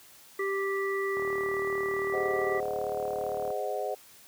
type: harmonic tone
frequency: 392 Hz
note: G4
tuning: in tune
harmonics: 1 / 3 / 5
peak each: -29 / -36 / -34 dBFS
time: 0.39-2.6 s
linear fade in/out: 5 ms
type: click train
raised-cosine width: 1 ms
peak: -27 dBFS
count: 89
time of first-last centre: 1.17-3.504 s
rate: 37.7 Hz
type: chord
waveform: sine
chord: Ab dominant seventh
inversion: none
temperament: equal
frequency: 415.3 / 523.3 / 622.3 / 740 Hz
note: Ab4 / C5 / Eb5 / Gb5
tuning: 0 / 0 / 0 / 0 cents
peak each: -35 dBFS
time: 2.13-3.95 s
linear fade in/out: 10 ms
effects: white hiss -54 dBFS RMS until 4.27 s + high-pass 60 Hz 12 dB/octave